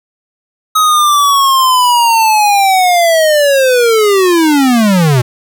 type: linear sweep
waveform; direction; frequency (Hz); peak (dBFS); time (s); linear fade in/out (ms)
square; down; 1271 to 117.4; -7; 0.75-5.22; 10
effects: none